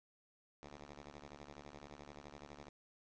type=ring-modulated tone; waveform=5% pulse; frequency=72.6 Hz; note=D2; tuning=19 cents flat; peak=-38 dBFS; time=0.63-2.69 s; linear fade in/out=0 ms; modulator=260 Hz; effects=resampled to 16000 Hz + 12-bit